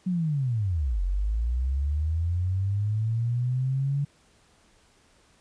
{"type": "linear two-way sweep", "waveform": "sine", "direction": "down then up", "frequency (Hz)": [188.4, 43.93, 143.5], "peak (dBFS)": -23, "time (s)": [0.06, 4.05], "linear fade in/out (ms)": 10, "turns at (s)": 1.02, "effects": ["pink hiss -61 dBFS RMS until 5.4 s", "resampled to 22050 Hz"]}